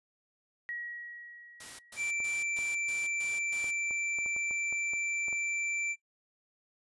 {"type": "tone with exponential decay", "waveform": "sine", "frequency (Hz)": 1908, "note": "A#6", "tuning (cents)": 40, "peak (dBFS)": -35, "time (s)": [0.69, 2.72], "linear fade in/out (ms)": 0, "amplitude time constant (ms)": 440}
{"type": "noise bursts", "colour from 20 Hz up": "white", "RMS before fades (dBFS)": -46, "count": 7, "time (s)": [1.6, 3.71], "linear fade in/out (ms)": 5, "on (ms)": 190, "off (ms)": 130}
{"type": "tone", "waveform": "square", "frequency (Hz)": 2342, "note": "D7", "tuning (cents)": -5, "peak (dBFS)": -32, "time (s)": [1.96, 5.96], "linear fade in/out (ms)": 50}
{"type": "clicks", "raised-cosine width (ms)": 1, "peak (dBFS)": -34, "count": 12, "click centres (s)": [2.203, 2.589, 3.643, 3.909, 4.187, 4.261, 4.364, 4.51, 4.726, 4.935, 5.283, 5.328]}
{"effects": ["noise-tail reverb RT60 0.1 s tail -21 dB re dry", "resampled to 24000 Hz"]}